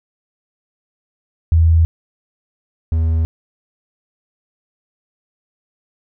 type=tone pair in turn; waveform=sine / triangle; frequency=82 / 80.96 Hz; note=E2 / E2; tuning=-9 / -31 cents; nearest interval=unison; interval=22 cents; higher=first; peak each=-8 / -11 dBFS; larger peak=first; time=1.52-1.85 / 2.92-3.25 s; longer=neither; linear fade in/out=0 ms; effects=none